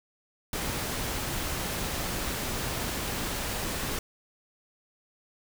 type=noise; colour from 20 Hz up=pink; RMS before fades=-32 dBFS; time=0.53-3.99 s; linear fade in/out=2 ms; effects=none